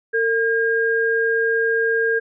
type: tone pair together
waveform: sine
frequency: 453.8 / 1617 Hz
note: A#4 / G#6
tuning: -47 / -47 cents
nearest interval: octave + minor seventh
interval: 2200 cents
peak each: -19 dBFS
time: 0.13-2.2 s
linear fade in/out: 20 ms
effects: none